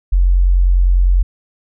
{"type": "tone", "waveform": "sine", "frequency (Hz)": 44.93, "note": "F1", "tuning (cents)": 50, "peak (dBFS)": -8, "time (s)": [0.12, 1.23], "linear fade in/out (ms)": 10, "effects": []}